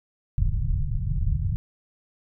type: low-pass noise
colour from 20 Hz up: pink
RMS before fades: -24 dBFS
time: 0.38-1.56 s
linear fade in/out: 0 ms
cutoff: 150 Hz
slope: 48 dB/octave
effects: none